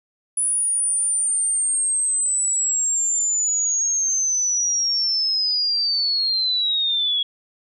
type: linear sweep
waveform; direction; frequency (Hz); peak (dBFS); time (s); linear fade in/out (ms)
sine; down; 9880 to 3322; -18; 0.37-7.23; 5
effects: none